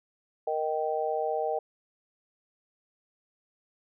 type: chord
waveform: sine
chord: Eb major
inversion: second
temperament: just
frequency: 466.7 / 622.3 / 777.8 Hz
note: Bb4 / Eb5 / G5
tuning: +2 / 0 / -14 cents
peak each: -31 dBFS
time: 0.47-1.59 s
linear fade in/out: 5 ms
effects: none